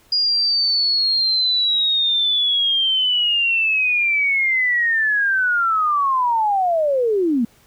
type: linear sweep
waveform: sine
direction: down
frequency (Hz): 4883 to 218.7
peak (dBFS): -15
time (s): 0.12-7.45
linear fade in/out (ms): 5
effects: pink hiss -54 dBFS RMS until 7.66 s